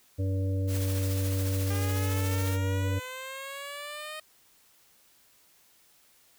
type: harmonic tone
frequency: 95.7 Hz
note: G2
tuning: 41 cents flat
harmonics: 1 / 3 / 5 / 6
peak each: -26 / -36 / -40 / -42 dBFS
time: 0.18-3 s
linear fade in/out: 20 ms
type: noise with tremolo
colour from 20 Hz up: white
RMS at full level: -38 dBFS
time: 0.67-2.58 s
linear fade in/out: 50 ms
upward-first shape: sine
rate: 14 Hz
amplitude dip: 35%
type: exponential sweep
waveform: 10% pulse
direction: up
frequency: 400.1 to 622.3 Hz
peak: -29 dBFS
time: 1.7-4.2 s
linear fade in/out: 5 ms
effects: white hiss -62 dBFS RMS until 6.38 s